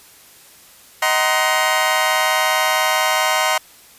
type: chord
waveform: 20% pulse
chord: C half-diminished seventh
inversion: first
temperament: just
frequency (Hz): 627.9 / 753.5 / 941.9 / 1046.5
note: Eb5 / Gb5 / Bb5 / C6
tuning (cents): +16 / +31 / +18 / 0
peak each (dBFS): -16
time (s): 1.02-3.58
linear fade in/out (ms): 5
effects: white hiss -46 dBFS RMS until 3.98 s + resampled to 32000 Hz